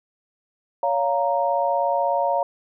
sine chord, Bb minor, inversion first, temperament equal with one note detuned, 562.1 / 698.5 / 932.3 Hz, Db5 / F5 / Bb5, +24 / 0 / 0 cents, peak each -23 dBFS, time 0.83-2.43 s, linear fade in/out 2 ms, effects none

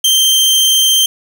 sawtooth tone, 3143 Hz, G7, 4 cents sharp, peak -5 dBFS, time 0.04-1.06 s, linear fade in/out 5 ms, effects 7-bit

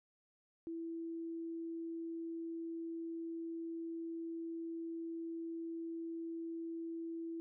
sine tone, 331 Hz, E4, 7 cents sharp, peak -40 dBFS, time 0.67-7.4 s, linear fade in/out 0 ms, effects none

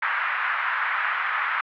white band-pass noise, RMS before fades -25 dBFS, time 0.02-1.61 s, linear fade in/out 5 ms, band 1100 to 1900 Hz, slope 24 dB/octave, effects low-pass 3000 Hz 12 dB/octave

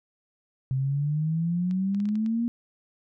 sine exponential sweep, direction up, 129.8 to 238.9 Hz, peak -23 dBFS, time 0.71-2.48 s, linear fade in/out 0 ms
clicks, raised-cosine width 0.2 ms, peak -31 dBFS, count 7, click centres 1.711 / 1.947 / 2.002 / 2.055 / 2.089 / 2.155 / 2.262 s
effects none

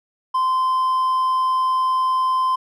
triangle tone with hard clipping, 1035 Hz, C6, 19 cents flat, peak -17 dBFS, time 0.34-2.56 s, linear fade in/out 10 ms, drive 5 dB, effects none

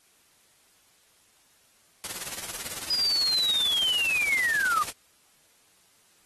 white noise with tremolo, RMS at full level -32 dBFS, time 2.04-4.92 s, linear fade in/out 0 ms, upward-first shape triangle, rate 18 Hz, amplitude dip 80%
sine linear sweep, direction down, 4984 to 1174.7 Hz, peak -22 dBFS, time 2.9-4.83 s, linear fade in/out 5 ms
effects white hiss -62 dBFS RMS until 6.25 s + AAC 32 kbps

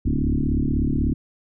sine tone with frequency modulation, 106.9 Hz, A2, 49 cents flat, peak -18 dBFS, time 0.05-1.14 s, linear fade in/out 10 ms, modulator 36.3 Hz, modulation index 5.4, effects none

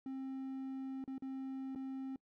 triangle tone with dropouts, 265.8 Hz, C4, 27 cents sharp, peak -38 dBFS, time 0.06-2.16 s, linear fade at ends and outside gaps 2 ms, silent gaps 1.041-1.077 / 1.181-1.222 / 1.75-1.758 s, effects noise-tail reverb RT60 0.1 s tail -24 dB re dry

